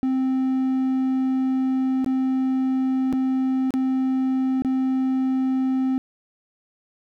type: tone with dropouts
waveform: triangle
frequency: 261.6 Hz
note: C4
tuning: in tune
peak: -17 dBFS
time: 0.03-5.98 s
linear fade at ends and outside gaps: 0 ms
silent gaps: 2.045-2.062 / 3.127-3.134 / 3.706-3.739 / 4.621-4.648 s
effects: none